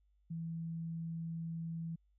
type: tone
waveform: sine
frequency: 164.81 Hz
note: E3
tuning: in tune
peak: -38 dBFS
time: 0.3-1.96 s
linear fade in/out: 10 ms
effects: added 50 Hz sine -69 dBFS peak until 2.18 s